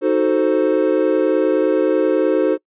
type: chord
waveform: triangle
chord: D# diminished seventh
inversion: none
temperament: equal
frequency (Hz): 311.1 / 370 / 440 / 523.3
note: D#4 / F#4 / A4 / C5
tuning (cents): 0 / 0 / 0 / 0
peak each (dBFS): -17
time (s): 0.01-2.58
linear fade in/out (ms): 50
effects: noise-tail reverb RT60 0.1 s tail -24 dB re dry + resampled to 8000 Hz